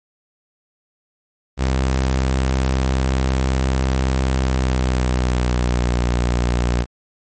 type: tone with pitch glide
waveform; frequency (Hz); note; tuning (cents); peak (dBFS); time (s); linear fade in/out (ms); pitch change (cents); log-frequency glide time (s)
sawtooth; 65.41 to 59.98; C2 to B1; 0 to -50; -12; 1.57-6.86; 50; -150; 4.32-6.01
effects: MP3 32 kbps